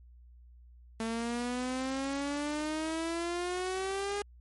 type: exponential sweep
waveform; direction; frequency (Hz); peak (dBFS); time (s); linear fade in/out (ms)
sawtooth; up; 223.4 to 410.9; -28; 1-4.22; 2
effects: added 60 Hz sine -52 dBFS peak until 4.4 s + MP3 48 kbps